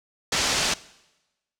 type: low-pass noise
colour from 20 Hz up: white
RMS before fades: -24 dBFS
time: 0.32-0.74 s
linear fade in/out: 5 ms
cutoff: 6800 Hz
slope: 24 dB/octave
effects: noise-tail reverb RT60 1.0 s tail -20 dB re dry